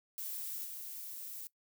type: noise with level steps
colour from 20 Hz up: violet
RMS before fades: -41 / -45 dBFS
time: 0.18-1.47 s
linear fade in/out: 0 ms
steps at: 0.64 s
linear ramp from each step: 20 ms
effects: noise-tail reverb RT60 0.1 s tail -19 dB re dry